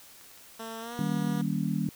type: clicks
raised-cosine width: 0.2 ms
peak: -37 dBFS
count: 4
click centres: 0.212 / 0.243 / 0.315 / 0.376 s
type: tone with pitch glide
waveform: 10% pulse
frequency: 225.3 to 240.1 Hz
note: A3 to B3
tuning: +41 to -49 cents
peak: -29 dBFS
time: 0.59-1.42 s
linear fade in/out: 10 ms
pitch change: +110 cents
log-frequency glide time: 0.8-0.95 s
type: chord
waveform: sine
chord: Eb dominant seventh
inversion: none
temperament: just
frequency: 155.56 / 194.45 / 233.3 / 280 Hz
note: Eb3 / G3 / Bb3 / Db4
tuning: 0 / -14 / +2 / +18 cents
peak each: -31 / -30 / -33 / -35 dBFS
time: 0.99-1.89 s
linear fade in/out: 2 ms
effects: white hiss -52 dBFS RMS until 1.95 s